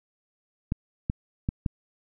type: clicks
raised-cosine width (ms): 5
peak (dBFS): -13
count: 4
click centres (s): 0.721 / 1.099 / 1.489 / 1.662
effects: none